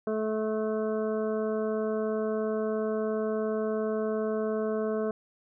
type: harmonic tone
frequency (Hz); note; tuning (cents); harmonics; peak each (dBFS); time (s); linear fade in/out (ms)
217.1; A3; -23; 1 / 2 / 3 / 5 / 6 / 7; -32 / -29 / -34 / -42 / -45 / -47; 0.07-5.11; 2
effects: none